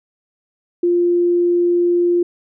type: tone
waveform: sine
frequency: 349.2 Hz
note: F4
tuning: in tune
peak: -12 dBFS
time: 0.83-2.23 s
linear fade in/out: 5 ms
effects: none